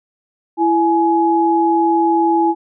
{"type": "tone pair together", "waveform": "sine", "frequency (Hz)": [333.8, 841], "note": ["E4", "G#5"], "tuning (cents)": [22, 22], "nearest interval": "octave + major third", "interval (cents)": 1600, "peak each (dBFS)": -14, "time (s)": [0.57, 2.55], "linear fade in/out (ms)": 50, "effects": []}